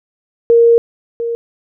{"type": "tone pair in turn", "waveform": "sine", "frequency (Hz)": [466.2, 466.2], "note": ["A#4", "A#4"], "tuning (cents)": [0, 0], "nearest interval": "unison", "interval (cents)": 0, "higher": "neither", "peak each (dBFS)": [-5, -16], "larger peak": "first", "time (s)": [[0.5, 0.78], [1.2, 1.35]], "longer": "first", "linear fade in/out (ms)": 0, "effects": []}